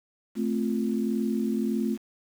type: chord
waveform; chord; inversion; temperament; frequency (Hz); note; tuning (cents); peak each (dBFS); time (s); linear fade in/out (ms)
sine; F major; first; equal; 220 / 261.6 / 349.2; A3 / C4 / F4; 0 / 0 / 0; -26 / -30 / -32; 0.35-1.98; 50
effects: 8-bit